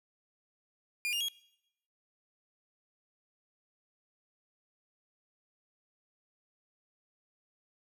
40% pulse tone with pitch steps, 2416 / 2824 / 3300 Hz, D7 / F7 / G#7, +48 / +19 / -12 cents, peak -30 dBFS, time 1.05-1.284 s, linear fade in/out 0 ms, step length 78 ms, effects noise-tail reverb RT60 0.8 s tail -22 dB re dry

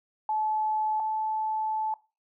sine tone pair in turn, 863 / 870 Hz, A5 / A5, -34 / -20 cents, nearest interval unison, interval 14 cents, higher second, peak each -25 / -26 dBFS, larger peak first, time 0.29-1 / 1-1.94 s, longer second, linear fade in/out 2 ms, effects noise-tail reverb RT60 0.3 s tail -20 dB re dry

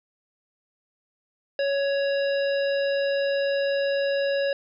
harmonic tone, 557 Hz, C#5, 8 cents sharp, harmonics 1 / 3 / 5 / 7 / 9, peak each -22 / -32 / -36 / -39 / -41 dBFS, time 1.59-4.53 s, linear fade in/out 2 ms, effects none

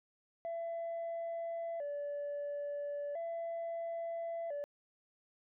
sine tone with vibrato, 622.3 Hz, D#5, in tune, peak -35 dBFS, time 0.45-4.64 s, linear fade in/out 0 ms, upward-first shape square, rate 0.37 Hz, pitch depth 130 cents each way, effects tanh soft clip ceiling -35 dBFS

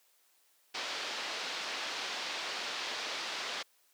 white low-pass noise, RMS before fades -38 dBFS, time 0.74-3.63 s, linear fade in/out 10 ms, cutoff 4800 Hz, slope 24 dB/octave, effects white hiss -69 dBFS RMS until 3.93 s + high-pass 400 Hz 12 dB/octave

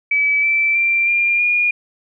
sine tone with pitch steps, 2294 / 2327 / 2361 / 2396 / 2430 Hz, D7 / D7 / D7 / D7 / D#7, -41 / -17 / +9 / +34 / -42 cents, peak -13 dBFS, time 0.11-1.71 s, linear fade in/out 5 ms, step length 320 ms, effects none

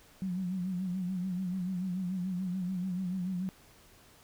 sine tone with vibrato, 183.5 Hz, F#3, 14 cents flat, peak -31 dBFS, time 0.22-3.49 s, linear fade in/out 0 ms, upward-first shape sine, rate 6.9 Hz, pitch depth 74 cents each way, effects pink hiss -59 dBFS RMS until 4.23 s

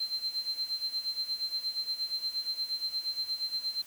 sine tone with tremolo, 4125 Hz, C8, 25 cents flat, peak -28 dBFS, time 0-3.82 s, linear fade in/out 5 ms, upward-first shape sine, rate 8.5 Hz, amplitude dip 80%, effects white hiss -53 dBFS RMS until 3.86 s

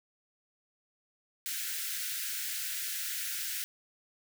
white high-pass noise, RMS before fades -36 dBFS, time 1.46-3.64 s, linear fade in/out 0 ms, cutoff 1400 Hz, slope 96 dB/octave, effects none

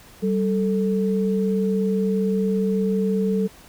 sine tone pair together, 193.3 / 441.5 Hz, G3 / A4, -24 / +6 cents, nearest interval octave + major second, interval 1430 cents, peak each -20 / -23 dBFS, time 0.22-3.48 s, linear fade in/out 20 ms, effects pink hiss -48 dBFS RMS until 3.68 s

